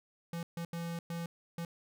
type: tone bursts at uneven times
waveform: square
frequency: 168.9 Hz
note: E3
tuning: 42 cents sharp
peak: -37 dBFS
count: 5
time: 0.33-0.43 / 0.57-0.65 / 0.73-0.99 / 1.1-1.26 / 1.58-1.65 s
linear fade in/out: 2 ms
effects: none